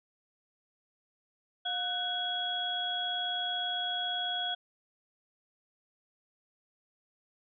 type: tone cluster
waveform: sine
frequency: 714 / 1498 / 3327 Hz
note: F5 / F#6 / G#7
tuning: +38 / +21 / +2 cents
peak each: -37 / -39 / -32 dBFS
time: 1.65-4.55 s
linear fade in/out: 10 ms
effects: none